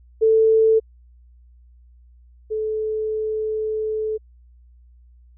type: tone pair in turn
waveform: sine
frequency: 442.9 / 434 Hz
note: A4 / A4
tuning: +11 / -24 cents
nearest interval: unison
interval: 35 cents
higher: first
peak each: -12 / -21 dBFS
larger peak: first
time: 0.21-0.8 / 2.5-4.18 s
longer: second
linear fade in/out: 20 ms
effects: added 60 Hz sine -47 dBFS peak until 5.37 s